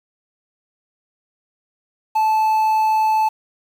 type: tone with quantisation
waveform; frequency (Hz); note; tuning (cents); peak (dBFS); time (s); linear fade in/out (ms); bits
triangle; 872; A5; -16; -12; 2.15-3.29; 10; 7
effects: none